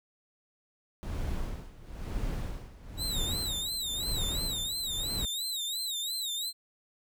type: noise with tremolo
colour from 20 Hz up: brown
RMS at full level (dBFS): -33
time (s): 1.03-5.25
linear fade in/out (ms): 0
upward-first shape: sine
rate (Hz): 1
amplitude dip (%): 85
type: tone with vibrato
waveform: sawtooth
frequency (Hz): 3827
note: A#7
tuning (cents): +45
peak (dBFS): -29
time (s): 2.97-6.53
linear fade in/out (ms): 50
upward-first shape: sine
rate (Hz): 2.9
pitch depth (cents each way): 130
effects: none